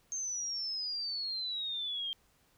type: exponential sweep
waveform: sine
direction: down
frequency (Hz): 6400 to 3170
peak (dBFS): -34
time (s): 0.12-2.13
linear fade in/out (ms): 0
effects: pink hiss -69 dBFS RMS until 2.57 s